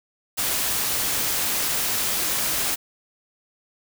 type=noise; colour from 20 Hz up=white; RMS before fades=-24 dBFS; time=0.37-2.76 s; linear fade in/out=20 ms; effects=none